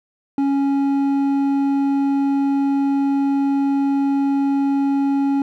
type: tone with hard clipping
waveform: sine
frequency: 277.2 Hz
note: C#4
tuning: in tune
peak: -17 dBFS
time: 0.38-5.42 s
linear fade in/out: 2 ms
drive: 6 dB
effects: none